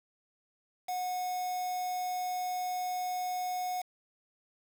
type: tone with quantisation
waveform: triangle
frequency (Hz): 730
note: F#5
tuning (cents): -24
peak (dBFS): -30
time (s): 0.88-3.82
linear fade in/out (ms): 10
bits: 7
effects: none